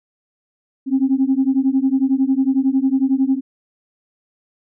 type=beating tone pair; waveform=sine; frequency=261.6 / 272.6 Hz; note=C4 / C#4; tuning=0 / -29 cents; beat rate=11 Hz; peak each=-16 dBFS; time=0.86-3.41 s; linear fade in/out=50 ms; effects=tanh soft clip ceiling -7 dBFS

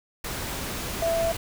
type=tone in noise; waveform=sine; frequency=665 Hz; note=E5; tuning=15 cents sharp; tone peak=-22 dBFS; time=1.02-1.32 s; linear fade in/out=5 ms; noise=pink; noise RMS=-32 dBFS; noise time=0.24-1.37 s; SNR=+7 dB; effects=none

